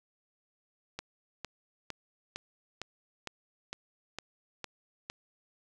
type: click train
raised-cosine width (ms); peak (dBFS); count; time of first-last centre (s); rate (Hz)
0.2; -20; 10; 0.99-5.1; 2.19
effects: none